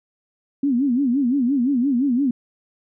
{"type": "tone with vibrato", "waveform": "sine", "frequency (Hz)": 260.3, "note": "C4", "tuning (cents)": -9, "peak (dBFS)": -16, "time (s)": [0.63, 2.31], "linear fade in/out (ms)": 5, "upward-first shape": "sine", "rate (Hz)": 5.8, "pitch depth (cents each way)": 180, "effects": []}